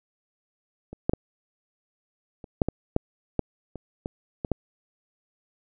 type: clicks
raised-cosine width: 2 ms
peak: -25 / -8 / -10 / -27 / -6 / -12 / -7 / -9 / -23 / -17 / -15 / -10 dBFS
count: 12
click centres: 0.93 / 1.095 / 1.135 / 2.442 / 2.618 / 2.686 / 2.964 / 3.393 / 3.757 / 4.059 / 4.448 / 4.517 s
effects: none